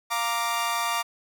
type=chord; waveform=sawtooth; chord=Bb major; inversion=second; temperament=equal; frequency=698.5 / 932.3 / 1174.7 Hz; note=F5 / Bb5 / D6; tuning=0 / 0 / 0 cents; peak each=-28 / -25 / -24 dBFS; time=0.1-1.03 s; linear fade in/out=20 ms; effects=none